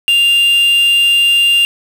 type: tone with quantisation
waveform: triangle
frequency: 2794 Hz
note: F7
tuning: in tune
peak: -6 dBFS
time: 0.08-1.65 s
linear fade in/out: 0 ms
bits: 4
effects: none